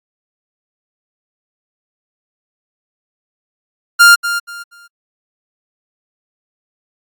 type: tone with echo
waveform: 45% pulse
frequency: 1400 Hz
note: F6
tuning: 4 cents sharp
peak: -3 dBFS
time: 3.99-4.16 s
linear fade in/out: 20 ms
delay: 240 ms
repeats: 3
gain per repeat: -12 dB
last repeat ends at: 4.88 s
effects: AAC 64 kbps